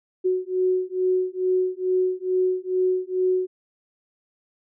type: beating tone pair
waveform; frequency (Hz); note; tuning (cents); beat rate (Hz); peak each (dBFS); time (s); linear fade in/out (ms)
sine; 368.3 / 370.6; F#4 / F#4; -8 / +3; 2.3; -23; 0.24-3.47; 20
effects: none